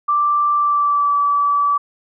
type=tone with pitch glide; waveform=sine; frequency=1174.7 to 1151.9 Hz; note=D6 to D6; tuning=0 to -34 cents; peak=-13 dBFS; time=0.08-1.78 s; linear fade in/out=10 ms; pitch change=-34 cents; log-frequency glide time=0.54-1.16 s; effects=none